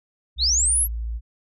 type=tone with pitch glide; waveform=sine; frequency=61.74 to 56.62 Hz; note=B1 to A#1; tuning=0 to -50 cents; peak=-25 dBFS; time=0.36-1.21 s; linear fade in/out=50 ms; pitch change=-150 cents; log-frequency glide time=0.61-0.85 s
type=linear sweep; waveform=sine; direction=up; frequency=3520 to 11840 Hz; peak=-17 dBFS; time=0.38-0.88 s; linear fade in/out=50 ms
effects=none